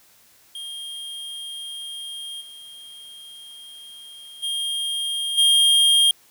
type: tone with level steps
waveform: square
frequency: 3223 Hz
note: G7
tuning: 47 cents sharp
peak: -32 / -40 / -24 / -14 dBFS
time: 0.55-6.11 s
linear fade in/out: 2 ms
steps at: 2.4 / 4.42 / 5.37 s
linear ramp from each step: 20 ms
effects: white hiss -55 dBFS RMS until 6.3 s